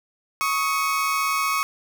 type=tone pair together; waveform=30% pulse; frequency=1108.7 / 1264.4 Hz; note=C#6 / D#6; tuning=0 / +27 cents; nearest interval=major second; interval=227 cents; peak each=-20 / -23 dBFS; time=0.41-1.63 s; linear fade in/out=0 ms; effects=none